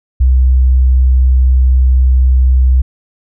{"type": "tone", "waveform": "sine", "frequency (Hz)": 64, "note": "C2", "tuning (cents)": -38, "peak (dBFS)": -5, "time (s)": [0.2, 2.82], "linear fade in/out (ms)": 10, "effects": []}